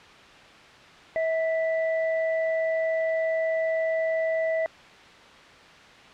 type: tone pair together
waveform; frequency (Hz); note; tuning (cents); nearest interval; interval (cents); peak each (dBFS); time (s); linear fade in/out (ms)
sine; 646.8 / 1975.5; E5 / B6; -33 / 0; octave + perfect fifth; 1933; -23 / -32; 1.16-4.66; 0
effects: white hiss -48 dBFS RMS until 6.13 s + low-pass 3000 Hz 12 dB/octave